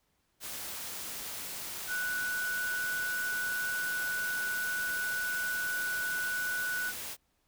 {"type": "tone in noise", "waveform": "sine", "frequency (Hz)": 1480, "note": "F#6", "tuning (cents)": 0, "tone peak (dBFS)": -31, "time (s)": [1.87, 6.93], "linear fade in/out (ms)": 50, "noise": "white", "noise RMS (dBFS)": -40, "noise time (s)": [0.4, 7.17], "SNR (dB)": 6, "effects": ["pink hiss -75 dBFS RMS until 7.47 s"]}